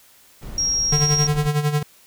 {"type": "noise", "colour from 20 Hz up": "brown", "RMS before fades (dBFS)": -32, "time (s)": [0.41, 1.48], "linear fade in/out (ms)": 20}
{"type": "tone", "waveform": "sine", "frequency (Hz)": 5610, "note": "F8", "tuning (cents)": 7, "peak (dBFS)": -18, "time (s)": [0.58, 1.27], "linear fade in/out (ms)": 2}
{"type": "tone with tremolo", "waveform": "square", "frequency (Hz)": 148.4, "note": "D3", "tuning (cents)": 18, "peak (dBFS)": -16, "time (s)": [0.92, 1.83], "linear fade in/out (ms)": 5, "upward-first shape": "sine", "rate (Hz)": 11, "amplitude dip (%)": 70}
{"effects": ["white hiss -52 dBFS RMS until 2.06 s"]}